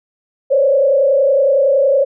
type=tone with frequency modulation; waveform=sine; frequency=550 Hz; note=C#5; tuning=14 cents flat; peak=-9 dBFS; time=0.5-2.05 s; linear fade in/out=20 ms; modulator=30.8 Hz; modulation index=1.1; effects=none